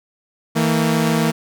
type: tone pair together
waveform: sawtooth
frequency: 161.43 / 228.3 Hz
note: E3 / A#3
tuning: -36 / -36 cents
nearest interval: tritone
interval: 600 cents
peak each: -14 dBFS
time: 0.55-1.32 s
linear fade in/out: 20 ms
effects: none